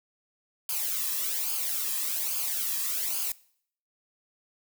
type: noise with flanger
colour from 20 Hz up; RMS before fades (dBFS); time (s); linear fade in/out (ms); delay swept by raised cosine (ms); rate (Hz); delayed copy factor
blue; -30; 0.69-3.32; 2; 0.52 to 1.4; 1.2; -0.7
effects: noise-tail reverb RT60 0.6 s tail -21 dB re dry